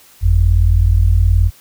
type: tone pair together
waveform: sine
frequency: 48.86 / 87.9 Hz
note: G1 / F2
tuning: -5 / +12 cents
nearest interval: minor seventh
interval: 1017 cents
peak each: -11 dBFS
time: 0.21-1.51 s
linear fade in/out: 50 ms
effects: white hiss -46 dBFS RMS until 1.6 s